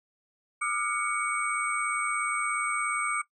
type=tone cluster; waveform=sine; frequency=1197 / 1294 / 1425 / 2243 / 8390 Hz; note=D6 / E6 / F6 / C#7 / C9; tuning=+33 / -32 / +34 / +20 / +4 cents; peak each=-31 / -36 / -35 / -31 / -36 dBFS; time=0.61-3.22 s; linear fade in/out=10 ms; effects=noise-tail reverb RT60 0.1 s tail -18 dB re dry